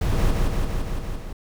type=noise with echo; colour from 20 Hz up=brown; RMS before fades=-21 dBFS; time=0.01-0.31 s; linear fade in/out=5 ms; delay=170 ms; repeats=6; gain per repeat=-2 dB; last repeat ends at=1.33 s; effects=none